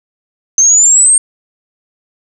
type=exponential sweep; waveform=sine; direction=up; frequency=6250 to 8630 Hz; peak=-4 dBFS; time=0.58-1.18 s; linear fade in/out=2 ms; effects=none